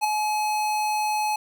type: tone with ADSR envelope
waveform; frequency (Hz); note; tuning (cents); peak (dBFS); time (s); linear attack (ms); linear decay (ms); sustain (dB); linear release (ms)
square; 850; G#5; +40; -18; 0.01-1.36; 33; 8; -5; 4
effects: none